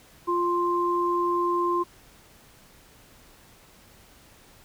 sine tone pair together, 349.2 / 1048.3 Hz, F4 / C6, 0 / +3 cents, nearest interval octave + perfect fifth, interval 1903 cents, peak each -25 / -24 dBFS, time 0.27-1.84 s, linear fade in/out 20 ms, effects pink hiss -54 dBFS RMS until 4.64 s

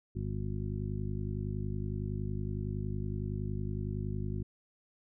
harmonic tone with a mistuned harmonic, 50.8 Hz, G#1, 38 cents flat, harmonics 1 / 2 / 3 / 4 / 5 / 7, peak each -39 / -36 / -40 / -41 / -46 / -45 dBFS, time 0.15-4.43 s, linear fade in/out 10 ms, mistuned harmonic 7, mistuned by +26 cents, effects none

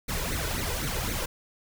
pink noise with flanger, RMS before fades -30 dBFS, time 0.08-1.26 s, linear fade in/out 10 ms, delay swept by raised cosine 0.48 to 2.08 ms, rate 3.9 Hz, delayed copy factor +0.75, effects none

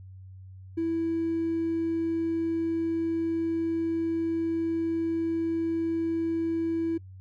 triangle tone with hard clipping, 329.6 Hz, E4, in tune, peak -25 dBFS, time 0.77-6.98 s, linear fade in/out 10 ms, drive 3 dB, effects noise-tail reverb RT60 0.1 s tail -23 dB re dry + added 94 Hz sine -43 dBFS peak until 7.2 s

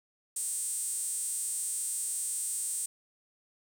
sawtooth tone with high-pass filter, 354.6 Hz, F4, 26 cents sharp, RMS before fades -34 dBFS, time 0.36-2.86 s, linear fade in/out 5 ms, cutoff 8500 Hz, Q 8.1, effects none

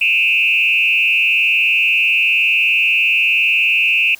sine tone with frequency modulation, 2600 Hz, E7, 24 cents flat, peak -11 dBFS, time 0.01-4.15 s, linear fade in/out 5 ms, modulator 159 Hz, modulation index 1.2, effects white hiss -43 dBFS RMS until 4.19 s

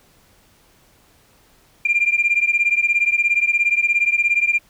sine beating tone pair, 2383 / 2400 Hz, D7 / D7, +25 / +37 cents, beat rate 17 Hz, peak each -17 dBFS, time 1.85-4.59 s, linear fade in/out 5 ms, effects tanh soft clip ceiling -8 dBFS + pink hiss -55 dBFS RMS until 4.69 s

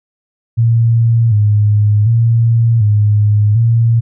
sine tone with vibrato, 110 Hz, A2, in tune, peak -7 dBFS, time 0.57-4.01 s, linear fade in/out 20 ms, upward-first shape square, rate 0.67 Hz, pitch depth 85 cents each way, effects none

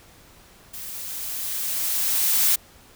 blue noise with level ramp, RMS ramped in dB -36 to -18 dBFS, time 0.73-2.56 s, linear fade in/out 10 ms, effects pink hiss -51 dBFS RMS until 2.95 s

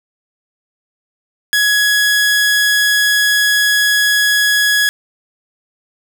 sawtooth tone, 1676 Hz, G#6, 15 cents sharp, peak -7 dBFS, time 1.53-4.89 s, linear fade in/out 0 ms, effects none

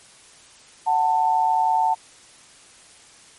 sine tone pair together, 743.1 / 890 Hz, F#5 / A5, +7 / +20 cents, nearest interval minor third, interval 313 cents, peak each -21 / -18 dBFS, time 0.86-1.95 s, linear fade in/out 20 ms, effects white hiss -49 dBFS RMS until 3.38 s + MP3 48 kbps

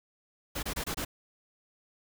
pink noise bursts, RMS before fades -34 dBFS, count 5, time 0.55-1.05 s, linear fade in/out 10 ms, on 80 ms, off 25 ms, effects none

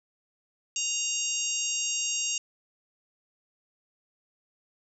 harmonic tone with a mistuned harmonic, 932.3 Hz, A#5, in tune, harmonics 3 / 4 / 5 / 6 / 7 / 8, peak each -32 / -42 / -40 / -36 / -32 / -33 dBFS, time 0.76-2.38 s, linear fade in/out 2 ms, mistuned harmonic 6, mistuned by +29 cents, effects none

